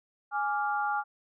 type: chord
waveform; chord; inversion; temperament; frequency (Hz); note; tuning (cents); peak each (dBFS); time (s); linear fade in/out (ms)
sine; D diminished; second; equal with one note detuned; 830.6 / 1170.6 / 1396.9; Ab5 / D6 / F6; 0 / -6 / 0; -29 / -35 / -32; 0.31-1.04; 50
effects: none